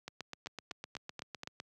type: two click trains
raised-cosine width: 0.2 ms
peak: -24 / -24 dBFS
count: 13 / 5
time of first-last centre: 0.08-1.601 / 0.47-1.434 s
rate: 7.89 / 4.15 Hz
effects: high-pass 100 Hz 12 dB/octave